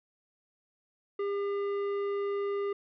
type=tone with tanh clipping; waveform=triangle; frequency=402.1 Hz; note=G4; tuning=44 cents sharp; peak=-31 dBFS; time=1.19-2.73 s; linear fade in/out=5 ms; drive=15 dB; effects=none